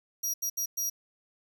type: tone bursts at uneven times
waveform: sawtooth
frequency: 5740 Hz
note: F8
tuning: 47 cents sharp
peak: -26 dBFS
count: 4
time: 0.23-0.34 / 0.42-0.5 / 0.57-0.66 / 0.77-0.9 s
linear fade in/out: 10 ms
effects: 10-bit